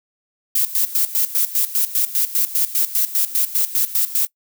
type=noise with tremolo; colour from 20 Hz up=violet; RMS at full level=-17 dBFS; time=0.55-4.27 s; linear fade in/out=5 ms; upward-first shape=square; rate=5 Hz; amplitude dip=80%; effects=noise-tail reverb RT60 0.1 s tail -23 dB re dry